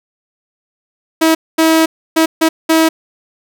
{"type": "tone bursts at uneven times", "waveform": "sawtooth", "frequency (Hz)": 322.1, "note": "E4", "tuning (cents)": -40, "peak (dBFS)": -4, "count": 5, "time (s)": [[1.21, 1.35], [1.58, 1.86], [2.16, 2.26], [2.41, 2.49], [2.69, 2.89]], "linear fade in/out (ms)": 10, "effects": []}